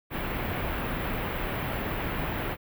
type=band-stop noise; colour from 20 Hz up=pink; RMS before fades=-31 dBFS; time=0.1-2.57 s; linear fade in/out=50 ms; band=2800 to 16000 Hz; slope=24 dB/octave; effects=none